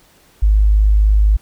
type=tone; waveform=sine; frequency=51.91 Hz; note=G#1; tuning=in tune; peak=-8 dBFS; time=0.42-1.37 s; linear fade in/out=10 ms; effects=pink hiss -51 dBFS RMS until 1.41 s